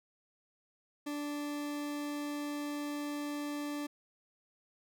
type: tone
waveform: 40% pulse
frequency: 292.3 Hz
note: D4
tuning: 8 cents flat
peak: -35 dBFS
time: 1.06-3.87 s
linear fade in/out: 10 ms
effects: none